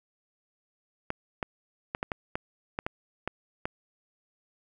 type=clicks; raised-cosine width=0.5 ms; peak=-15 dBFS; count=10; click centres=1.104 / 1.428 / 1.949 / 2.029 / 2.118 / 2.355 / 2.789 / 2.865 / 3.276 / 3.655 s; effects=9-bit